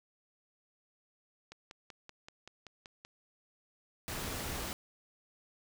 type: click train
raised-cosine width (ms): 0.2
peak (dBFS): -31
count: 9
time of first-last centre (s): 1.52-3.05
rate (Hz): 5.23
type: noise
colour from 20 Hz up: pink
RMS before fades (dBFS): -39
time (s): 4.08-4.73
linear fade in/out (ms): 0
effects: none